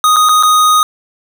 square tone with dropouts, 1244.5 Hz, D#6, in tune, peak -7 dBFS, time 0.04-0.83 s, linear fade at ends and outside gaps 1 ms, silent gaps 0.161-0.166 / 0.288-0.292 / 0.427-0.433 s, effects none

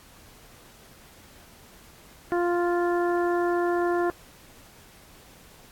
harmonic tone, 349.2 Hz, F4, in tune, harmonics 1 / 2 / 3 / 4 / 5, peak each -23 / -29 / -33 / -35 / -37 dBFS, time 2.32-4.1 s, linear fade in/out 0 ms, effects pink hiss -52 dBFS RMS until 5.71 s + AAC 64 kbps

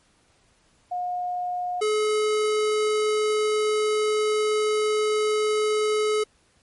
sine / square tone pair in turn, 718 / 426.9 Hz, F5 / G#4, +48 / +48 cents, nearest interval major sixth, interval 900 cents, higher first, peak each -25 / -21 dBFS, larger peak second, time 0.91-1.81 / 1.81-6.24 s, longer second, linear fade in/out 10 ms, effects pink hiss -62 dBFS RMS until 6.62 s + MP3 48 kbps

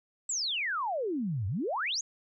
sine exponential two-way sweep, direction down then up, 8000 to 89.5 to 6980 Hz, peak -29 dBFS, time 0.29-2.01 s, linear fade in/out 5 ms, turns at 1.47 s, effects none

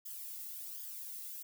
violet noise with flanger, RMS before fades -45 dBFS, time 0.05-1.43 s, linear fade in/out 10 ms, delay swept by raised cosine 0.6 to 1.53 ms, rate 1.3 Hz, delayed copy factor +0.65, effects none

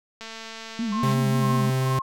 click train, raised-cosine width 0.2 ms, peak -21 dBFS, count 209, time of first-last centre 0.21-1.139 s, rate 224 Hz
sine tone with vibrato, 219 Hz, A3, 8 cents flat, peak -24 dBFS, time 0.79-1.7 s, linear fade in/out 2 ms, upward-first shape triangle, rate 5.6 Hz, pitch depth 170 cents each way
sine tone with tremolo, 1069 Hz, C6, 37 cents sharp, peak -26 dBFS, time 0.92-2.02 s, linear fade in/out 5 ms, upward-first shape sine, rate 2.1 Hz, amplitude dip 95%
45% pulse tone with pitch glide, 132.7 to 130.87 Hz, C3 to C3, +25 to +1 cents, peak -21 dBFS, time 1.03-1.99 s, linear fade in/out 2 ms, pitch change -24 cents, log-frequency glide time 1.37-1.54 s
effects none

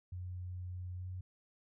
sine tone with pitch glide, 90.4 to 91.82 Hz, F#2 to F#2, -40 to -13 cents, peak -40 dBFS, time 0.12-1.21 s, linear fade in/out 5 ms, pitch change +27 cents, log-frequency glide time 0.97-1.07 s, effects none

